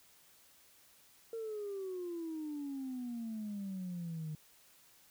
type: exponential sweep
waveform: sine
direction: down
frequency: 460 to 152 Hz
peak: -37 dBFS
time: 1.33-4.35 s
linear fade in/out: 2 ms
effects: tanh soft clip ceiling -35 dBFS + white hiss -64 dBFS RMS until 5.1 s